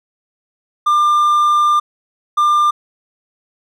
triangle tone bursts at uneven times, 1196 Hz, D6, 31 cents sharp, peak -8 dBFS, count 2, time 0.86-1.8 / 2.37-2.71 s, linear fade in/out 10 ms, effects none

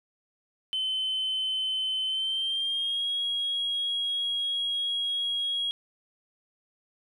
sine tone with pitch glide, 3060 to 3299 Hz, G7 to G#7, -42 to -12 cents, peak -25 dBFS, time 0.73-5.71 s, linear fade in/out 0 ms, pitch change +130 cents, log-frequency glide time 2.07-3.08 s, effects tanh soft clip ceiling -23 dBFS + 11-bit

